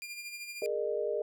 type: tone with tremolo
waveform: sawtooth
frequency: 2400 Hz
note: D7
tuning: 37 cents sharp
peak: -35 dBFS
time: 0.02-0.66 s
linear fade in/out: 0 ms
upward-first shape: sine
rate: 13 Hz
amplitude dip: 50%
type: chord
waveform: sine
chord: Ab suspended second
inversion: none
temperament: equal with one note detuned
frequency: 415.3 / 466.2 / 608.4 Hz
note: Ab4 / Bb4 / Eb5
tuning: 0 / 0 / -39 cents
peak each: -34 dBFS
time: 0.62-1.22 s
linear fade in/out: 2 ms
effects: none